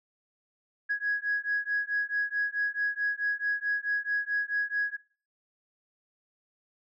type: beating tone pair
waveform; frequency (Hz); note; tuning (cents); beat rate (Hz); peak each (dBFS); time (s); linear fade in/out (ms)
sine; 1661.2 / 1665.8; G#6 / G#6; 0 / +5; 4.6; -29; 0.89-4.97; 20
effects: noise-tail reverb RT60 0.4 s tail -19 dB re dry + tanh soft clip ceiling -20 dBFS